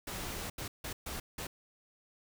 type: noise bursts at uneven times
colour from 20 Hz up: pink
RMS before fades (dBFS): -40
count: 5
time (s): 0.07-0.5 / 0.58-0.68 / 0.84-0.93 / 1.06-1.2 / 1.38-1.47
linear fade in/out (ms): 5
effects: none